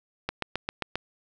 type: click train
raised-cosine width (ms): 0.3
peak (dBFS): -12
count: 6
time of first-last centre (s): 0.29-0.956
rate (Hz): 7.51
effects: none